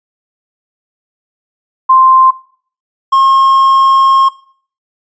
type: tone pair in turn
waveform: sine / triangle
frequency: 1046.5 / 1075.3 Hz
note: C6 / C6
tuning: 0 / +47 cents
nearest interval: unison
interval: 47 cents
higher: second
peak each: -3 dBFS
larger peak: neither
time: 1.89-2.31 / 3.12-4.29 s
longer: second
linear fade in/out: 10 ms
effects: noise-tail reverb RT60 0.5 s tail -19 dB re dry + resampled to 16000 Hz